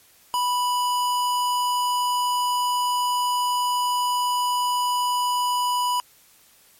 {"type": "tone", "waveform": "square", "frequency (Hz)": 986, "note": "B5", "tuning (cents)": -3, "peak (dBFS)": -21, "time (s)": [0.34, 6], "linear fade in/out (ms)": 0, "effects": ["white hiss -55 dBFS RMS until 6.79 s", "MP3 64 kbps"]}